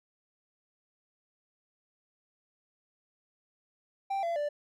triangle tone with pitch steps, 784 / 678.6 / 587.3 Hz, G5 / F5 / D5, 0 / -50 / 0 cents, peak -27 dBFS, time 4.1-4.49 s, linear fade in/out 10 ms, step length 130 ms, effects none

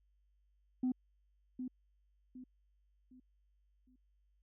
sine tone with echo, 254 Hz, B3, 49 cents sharp, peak -29 dBFS, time 0.83-0.92 s, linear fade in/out 5 ms, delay 760 ms, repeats 4, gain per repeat -9 dB, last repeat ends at 3.96 s, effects tanh soft clip ceiling -28 dBFS + added 50 Hz sine -70 dBFS peak until 4.42 s

